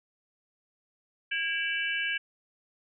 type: tone cluster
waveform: sine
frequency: 1635 / 2316 / 2678 / 2967 Hz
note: G#6 / D7 / E7 / F#7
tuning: -28 / -25 / +27 / +4 cents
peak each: -31 / -33 / -36 / -35 dBFS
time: 1.31-2.18 s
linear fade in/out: 10 ms
effects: none